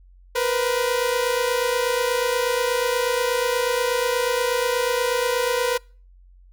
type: tone pair together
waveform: sawtooth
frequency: 476.3 / 504.6 Hz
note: A#4 / B4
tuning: +37 / +37 cents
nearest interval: minor second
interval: 100 cents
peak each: -19 dBFS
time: 0.35-5.78 s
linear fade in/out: 10 ms
effects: noise-tail reverb RT60 0.4 s tail -26 dB re dry + added 45 Hz sine -47 dBFS peak until 6.52 s